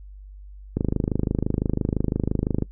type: click train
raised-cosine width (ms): 3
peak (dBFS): -9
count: 49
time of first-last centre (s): 0.77-2.623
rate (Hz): 25.9
effects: noise-tail reverb RT60 0.1 s tail -21 dB re dry + added 49 Hz sine -39 dBFS peak until 2.71 s